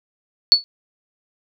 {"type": "tone with exponential decay", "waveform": "sine", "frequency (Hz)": 4435, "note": "C#8", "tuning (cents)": 0, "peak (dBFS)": -3, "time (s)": [0.52, 0.64], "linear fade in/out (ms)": 0, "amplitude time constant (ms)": 25, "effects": []}